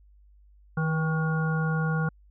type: harmonic tone with a mistuned harmonic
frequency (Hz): 158.6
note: D#3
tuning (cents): +33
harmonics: 1 / 3 / 5 / 7 / 9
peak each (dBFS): -24 / -36 / -38 / -38 / -33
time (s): 0.77-2.09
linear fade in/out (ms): 5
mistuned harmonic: 3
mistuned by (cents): +26
effects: added 50 Hz sine -53 dBFS peak until 2.3 s